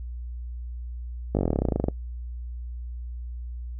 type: slowing click train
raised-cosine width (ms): 2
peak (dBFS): -10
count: 19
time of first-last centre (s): 1.35-1.885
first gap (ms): 19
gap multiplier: 1.05
effects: noise-tail reverb RT60 0.1 s tail -22 dB re dry + added 60 Hz sine -32 dBFS peak until 3.79 s